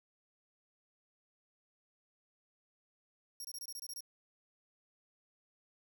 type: tone bursts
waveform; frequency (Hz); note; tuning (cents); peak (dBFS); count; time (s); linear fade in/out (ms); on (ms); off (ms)
20% pulse; 5588; F8; 0; -37; 9; 3.4-4.006; 2; 46; 24
effects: none